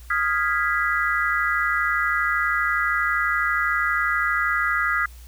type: chord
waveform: sine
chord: F half-diminished seventh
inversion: third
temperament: equal with one note detuned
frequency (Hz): 1244.5 / 1396.9 / 1651.7 / 1975.5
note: Eb6 / F6 / Ab6 / Cb7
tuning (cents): 0 / 0 / -10 / 0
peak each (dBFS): -25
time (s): 0.1-5.06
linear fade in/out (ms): 5
effects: added 60 Hz sine -40 dBFS peak until 5.27 s + white hiss -52 dBFS RMS until 5.27 s